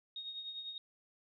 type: tone with tremolo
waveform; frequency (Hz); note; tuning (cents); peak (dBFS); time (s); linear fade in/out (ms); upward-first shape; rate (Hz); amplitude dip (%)
sine; 3729; A#7; 0; -39; 0.16-0.78; 2; triangle; 10; 60
effects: none